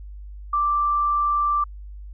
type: tone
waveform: sine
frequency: 1174.7 Hz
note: D6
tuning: in tune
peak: -18 dBFS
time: 0.53-1.64 s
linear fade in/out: 5 ms
effects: added 50 Hz sine -35 dBFS peak until 2.13 s